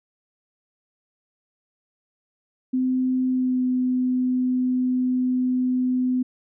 sine tone with pitch glide, 256.6 to 253.2 Hz, C4 to B3, -34 to +43 cents, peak -19 dBFS, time 2.73-6.23 s, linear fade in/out 10 ms, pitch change -23 cents, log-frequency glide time 3.29-3.62 s, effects none

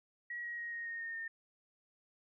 sine tone with pitch steps, 1913 / 1897.6 / 1882.3 / 1867.1 / 1852.1 / 1837.2 / 1822.4 Hz, A#6 / A#6 / A#6 / A#6 / A#6 / A#6 / A#6, +44 / +30 / +16 / +2 / -12 / -26 / -40 cents, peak -39 dBFS, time 0.3-1.28 s, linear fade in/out 5 ms, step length 140 ms, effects none

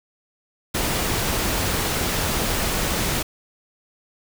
pink noise, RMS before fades -23 dBFS, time 0.74-3.23 s, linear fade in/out 10 ms, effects none

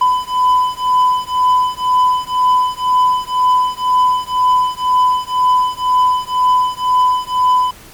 triangle beating tone pair, 1002 / 1004 Hz, B5 / B5, +25 / +28 cents, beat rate 2 Hz, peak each -12 dBFS, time 0.01-7.71 s, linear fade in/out 5 ms, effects pink hiss -39 dBFS RMS until 7.93 s + MP3 96 kbps

